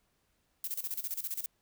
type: noise with tremolo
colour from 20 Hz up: violet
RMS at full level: -35 dBFS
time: 0.64-1.46 s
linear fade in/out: 2 ms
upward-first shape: square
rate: 15 Hz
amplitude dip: 80%
effects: pink hiss -75 dBFS RMS until 1.61 s